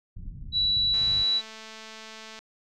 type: low-pass noise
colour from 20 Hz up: pink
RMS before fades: -39 dBFS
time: 0.16-1.24 s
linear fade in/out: 10 ms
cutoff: 170 Hz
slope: 24 dB/octave
type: tone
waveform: sine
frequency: 3934 Hz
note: B7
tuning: 7 cents flat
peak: -21 dBFS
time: 0.52-1.42 s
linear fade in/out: 50 ms
type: click train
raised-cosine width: 0.2 ms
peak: -26 dBFS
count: 320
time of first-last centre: 0.94-2.39 s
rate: 220 Hz
effects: none